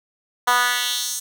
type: tone with high-pass filter sweep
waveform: 10% pulse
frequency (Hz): 245.3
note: B3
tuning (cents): -12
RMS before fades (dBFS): -21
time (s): 0.47-1.2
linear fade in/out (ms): 10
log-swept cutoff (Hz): 930 to 7400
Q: 1.7
effects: none